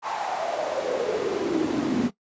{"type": "noise with high-pass filter sweep", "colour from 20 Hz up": "brown", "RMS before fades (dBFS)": -26, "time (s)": [0.02, 2.11], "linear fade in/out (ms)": 50, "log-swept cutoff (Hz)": [920, 230], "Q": 6.4, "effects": ["noise-tail reverb RT60 0.1 s tail -17 dB re dry", "resampled to 16000 Hz"]}